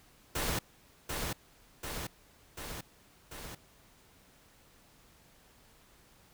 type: noise with echo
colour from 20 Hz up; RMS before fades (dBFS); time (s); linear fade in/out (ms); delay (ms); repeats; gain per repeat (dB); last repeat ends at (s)
pink; -33; 0.35-0.59; 5; 740; 4; -3; 3.55
effects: pink hiss -62 dBFS RMS until 6.33 s